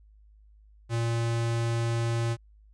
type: tone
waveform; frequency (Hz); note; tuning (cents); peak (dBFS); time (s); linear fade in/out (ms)
square; 116.3; A#2; -4; -26; 0.89-2.37; 50
effects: added 52 Hz sine -53 dBFS peak until 2.73 s + resampled to 22050 Hz